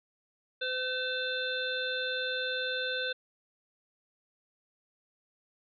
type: harmonic tone with a mistuned harmonic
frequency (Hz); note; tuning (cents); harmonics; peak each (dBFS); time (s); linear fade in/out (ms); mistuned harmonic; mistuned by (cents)
510; C5; -44; 1 / 3 / 5 / 7 / 8; -36 / -34 / -42 / -36 / -42; 0.61-3.13; 10; 5; +68
effects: none